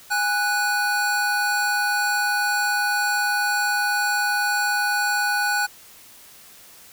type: tone pair together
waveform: square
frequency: 822 / 1480 Hz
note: G#5 / F#6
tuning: -18 / 0 cents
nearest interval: minor seventh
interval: 1018 cents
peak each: -25 / -22 dBFS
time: 0.1-5.67 s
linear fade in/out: 20 ms
effects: white hiss -47 dBFS RMS until 6.92 s